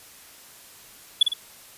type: tone with echo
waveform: triangle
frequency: 3424 Hz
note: A7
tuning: 48 cents flat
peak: -10 dBFS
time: 1.21-1.23 s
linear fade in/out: 5 ms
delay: 53 ms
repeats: 2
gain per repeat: -6 dB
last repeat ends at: 1.336 s
effects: white hiss -48 dBFS RMS until 1.77 s + resampled to 32000 Hz